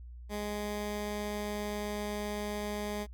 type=tone; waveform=15% pulse; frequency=207.7 Hz; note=G#3; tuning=in tune; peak=-28 dBFS; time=0.29-3.07 s; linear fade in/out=50 ms; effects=added 60 Hz sine -44 dBFS peak until 3.13 s + Opus 48 kbps